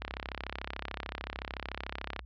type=click train; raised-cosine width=0.3 ms; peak=-19 dBFS; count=74; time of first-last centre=0.02-2.193 s; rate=33.6 Hz; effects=added 60 Hz sine -45 dBFS peak until 2.25 s + low-pass 4000 Hz 12 dB/octave